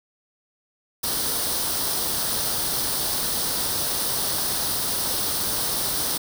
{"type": "noise with comb filter", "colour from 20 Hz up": "white", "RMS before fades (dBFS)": -25, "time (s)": [1.03, 6.18], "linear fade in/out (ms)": 10, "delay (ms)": 0.21, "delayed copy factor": 0.6, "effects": []}